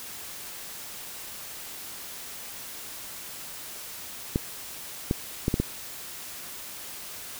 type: clicks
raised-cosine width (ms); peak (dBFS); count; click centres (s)
3; -10; 5; 4.359 / 5.111 / 5.481 / 5.541 / 5.6
effects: white hiss -40 dBFS RMS until 7.39 s